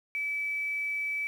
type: tone with quantisation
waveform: sine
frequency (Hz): 2301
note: D7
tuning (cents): -36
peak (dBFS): -29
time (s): 0.15-1.27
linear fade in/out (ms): 0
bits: 9
effects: none